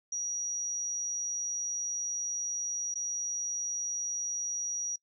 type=tone with dropouts; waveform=sine; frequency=5770 Hz; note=F#8; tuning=44 cents flat; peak=-31 dBFS; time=0.12-4.96 s; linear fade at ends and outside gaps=5 ms; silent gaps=2.942-2.955 s; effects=noise-tail reverb RT60 0.1 s tail -26 dB re dry